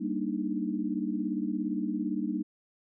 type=chord; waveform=sine; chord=Eb major seventh; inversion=first; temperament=equal with one note detuned; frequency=196.68 / 233.1 / 293.7 / 311.1 Hz; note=G3 / Bb3 / D4 / Eb4; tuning=+6 / 0 / 0 / 0 cents; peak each=-34 dBFS; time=0-2.43 s; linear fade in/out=20 ms; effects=none